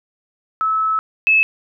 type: tone pair in turn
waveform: sine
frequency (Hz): 1300 / 2600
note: E6 / E7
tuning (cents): -24 / -24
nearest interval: octave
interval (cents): 1200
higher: second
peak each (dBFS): -15 / -10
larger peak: second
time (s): 0.61-0.99 / 1.27-1.43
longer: first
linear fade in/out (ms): 0
effects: none